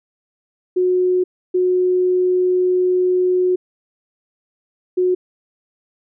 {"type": "tone bursts at uneven times", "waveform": "sine", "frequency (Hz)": 364.8, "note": "F#4", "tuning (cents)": -24, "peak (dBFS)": -13, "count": 3, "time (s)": [[0.76, 1.24], [1.54, 3.56], [4.97, 5.15]], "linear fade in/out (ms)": 10, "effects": []}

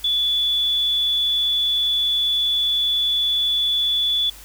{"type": "tone", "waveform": "sine", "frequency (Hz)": 3445, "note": "A7", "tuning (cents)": -37, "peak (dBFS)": -17, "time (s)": [0.04, 4.3], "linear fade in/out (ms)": 5, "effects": ["added 50 Hz sine -44 dBFS peak until 4.44 s", "white hiss -43 dBFS RMS until 4.44 s"]}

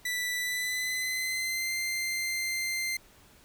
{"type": "tone with pitch glide", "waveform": "sawtooth", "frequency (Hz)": [1975.5, 2087], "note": ["B6", "C7"], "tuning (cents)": [0, -5], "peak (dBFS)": -26, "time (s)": [0.05, 2.97], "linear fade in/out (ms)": 5, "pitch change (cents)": 95, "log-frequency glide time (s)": [0.38, 1.74], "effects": ["pink hiss -58 dBFS RMS until 3.44 s"]}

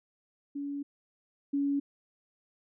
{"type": "tone pair in turn", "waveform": "sine", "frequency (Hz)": [283.8, 281.8], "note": ["C#4", "C#4"], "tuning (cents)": [41, 29], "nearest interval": "unison", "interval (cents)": 12, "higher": "first", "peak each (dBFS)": [-33, -26], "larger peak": "second", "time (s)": [[0.55, 0.83], [1.53, 1.8]], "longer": "first", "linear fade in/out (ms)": 10, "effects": []}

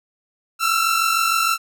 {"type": "tone pair together", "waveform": "sawtooth", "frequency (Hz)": [1318.5, 1365], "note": ["E6", "F6"], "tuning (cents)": [0, -40], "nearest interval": "minor second", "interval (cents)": 60, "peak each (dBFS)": -16, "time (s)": [0.59, 1.58], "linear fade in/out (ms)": 50, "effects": []}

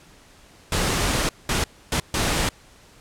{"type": "noise bursts at uneven times", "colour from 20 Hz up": "pink", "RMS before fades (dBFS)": -22, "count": 4, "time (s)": [[0.72, 1.29], [1.49, 1.64], [1.92, 2], [2.14, 2.49]], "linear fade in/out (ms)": 2, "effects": ["pink hiss -51 dBFS RMS until 3 s", "low-pass 10000 Hz 12 dB/octave"]}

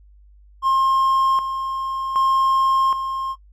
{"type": "tone with tremolo", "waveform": "triangle", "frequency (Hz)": 1066, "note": "C6", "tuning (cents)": 32, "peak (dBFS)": -13, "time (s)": [0.62, 3.36], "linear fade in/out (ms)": 50, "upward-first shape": "square", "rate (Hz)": 0.65, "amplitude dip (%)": 60, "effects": ["noise-tail reverb RT60 0.1 s tail -17 dB re dry", "added 50 Hz sine -46 dBFS peak until 3.52 s"]}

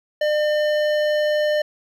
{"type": "tone with hard clipping", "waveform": "sine", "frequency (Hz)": 602, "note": "D5", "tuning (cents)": 43, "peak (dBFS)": -19, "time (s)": [0.21, 1.62], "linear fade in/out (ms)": 5, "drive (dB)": 13, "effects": []}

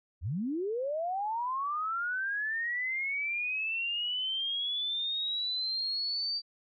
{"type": "linear sweep", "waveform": "sine", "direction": "up", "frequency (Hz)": [65.8, 4665], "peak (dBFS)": -30, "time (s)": [0.21, 6.42], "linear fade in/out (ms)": 50, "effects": []}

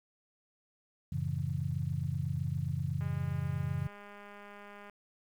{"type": "chord", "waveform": "sine", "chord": "F# minor seventh", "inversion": "none", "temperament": "just", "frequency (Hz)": [92.5, 111, 138.75, 166.5], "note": ["F#2", "A2", "C#3", "E3"], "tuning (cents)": [0, 16, 2, 18], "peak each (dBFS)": [-37, -40, -34, -39], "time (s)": [1.12, 3.87], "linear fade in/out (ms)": 5}
{"type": "click train", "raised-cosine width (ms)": 0.5, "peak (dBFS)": -36, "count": 386, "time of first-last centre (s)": [3.01, 4.897], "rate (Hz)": 204}
{"effects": ["10-bit"]}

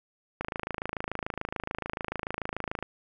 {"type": "click train", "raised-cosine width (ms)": 0.5, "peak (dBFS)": -16, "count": 66, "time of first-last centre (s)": [0.41, 2.826], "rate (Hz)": 26.9, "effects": []}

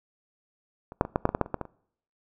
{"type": "clicks", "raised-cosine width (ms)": 1, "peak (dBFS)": [-26, -6, -20, -8, -6, -13, -11, -8, -25, -13, -17, -29], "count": 12, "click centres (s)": [0.921, 1.011, 1.051, 1.159, 1.254, 1.291, 1.349, 1.413, 1.461, 1.543, 1.613, 1.653], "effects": ["noise-tail reverb RT60 0.7 s tail -24 dB re dry"]}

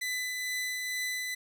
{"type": "tone with tremolo", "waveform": "sawtooth", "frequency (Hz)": 2002, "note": "B6", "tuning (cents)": 23, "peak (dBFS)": -27, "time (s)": [0.01, 1.35], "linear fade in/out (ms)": 10, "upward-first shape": "triangle", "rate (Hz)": 2.2, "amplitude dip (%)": 30, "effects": ["11-bit"]}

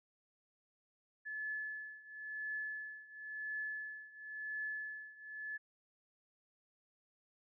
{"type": "tone with tremolo", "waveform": "sine", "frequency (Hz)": 1723, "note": "A6", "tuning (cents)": -37, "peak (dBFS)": -37, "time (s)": [1.25, 5.58], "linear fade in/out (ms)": 20, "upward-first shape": "triangle", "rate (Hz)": 0.96, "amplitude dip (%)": 90, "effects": []}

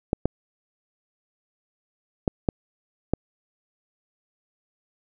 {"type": "clicks", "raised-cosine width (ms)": 2, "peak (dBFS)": -7, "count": 5, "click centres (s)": [0.131, 0.256, 2.278, 2.488, 3.136], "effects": []}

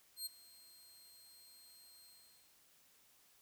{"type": "tone with ADSR envelope", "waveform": "20% pulse", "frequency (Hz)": 4200, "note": "C8", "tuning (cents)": 6, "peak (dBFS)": -33, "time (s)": [0.16, 2.56], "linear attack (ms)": 100, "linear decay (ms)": 16, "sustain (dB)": -21, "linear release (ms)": 510, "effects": ["white hiss -69 dBFS RMS until 3.41 s"]}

